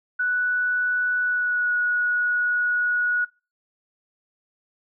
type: tone with pitch glide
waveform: sine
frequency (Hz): 1480 to 1459.6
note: F#6 to F#6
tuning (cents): 0 to -24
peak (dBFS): -20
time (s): 0.19-3.25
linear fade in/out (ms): 10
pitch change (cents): -24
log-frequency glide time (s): 1.21-1.72
effects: noise-tail reverb RT60 0.3 s tail -22 dB re dry